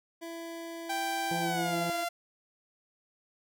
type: tone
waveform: 25% pulse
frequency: 333.5 Hz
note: E4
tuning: 20 cents sharp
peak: -35 dBFS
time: 0.21-2.05 s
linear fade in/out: 20 ms
type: tone with pitch glide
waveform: sawtooth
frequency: 784 to 690.4 Hz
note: G5 to F5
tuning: 0 to -20 cents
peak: -27 dBFS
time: 0.89-2.09 s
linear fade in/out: 10 ms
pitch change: -220 cents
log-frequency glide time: 1.41-1.76 s
type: harmonic tone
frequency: 170 Hz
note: F3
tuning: 46 cents flat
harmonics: 1 / 2 / 3 / 4 / 5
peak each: -35 / -37 / -41 / -47 / -43 dBFS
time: 1.31-1.9 s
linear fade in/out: 2 ms
effects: none